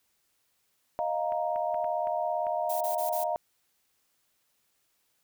sine chord, Eb suspended second, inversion none, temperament just, 622.3 / 700 / 933.4 Hz, Eb5 / F5 / Bb5, 0 / +4 / +2 cents, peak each -31 / -30 / -34 dBFS, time 0.99-3.36 s, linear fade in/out 0 ms
clicks, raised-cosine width 0.5 ms, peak -31 dBFS, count 6, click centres 1.322 / 1.56 / 1.744 / 1.844 / 2.072 / 2.468 s
violet noise bursts, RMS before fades -37 dBFS, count 4, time 2.69-3.242 s, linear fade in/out 10 ms, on 120 ms, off 24 ms
effects white hiss -73 dBFS RMS until 5.23 s

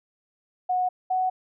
sine tone pair in turn, 732 / 743.5 Hz, F#5 / F#5, -19 / +8 cents, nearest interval unison, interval 27 cents, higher second, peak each -21 dBFS, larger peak neither, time 0.69-0.89 / 1.1-1.3 s, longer neither, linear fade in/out 10 ms, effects none

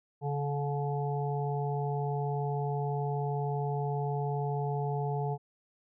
harmonic tone with a mistuned harmonic, 143.5 Hz, D3, 40 cents flat, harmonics 1 / 3 / 5 / 6, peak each -31 / -36 / -38 / -39 dBFS, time 0.21-5.38 s, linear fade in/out 50 ms, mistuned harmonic 1, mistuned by -21 cents, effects none

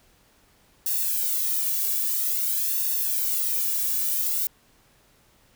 violet noise with flanger, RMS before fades -25 dBFS, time 0.86-4.47 s, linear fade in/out 2 ms, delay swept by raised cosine 1.1 to 1.78 ms, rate 0.5 Hz, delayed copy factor +0.85, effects pink hiss -60 dBFS RMS until 5.55 s

